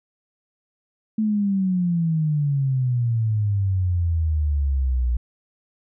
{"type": "exponential sweep", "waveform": "sine", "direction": "down", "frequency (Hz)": [220, 59], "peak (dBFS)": -18, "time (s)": [1.18, 5.17], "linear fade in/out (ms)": 5, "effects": []}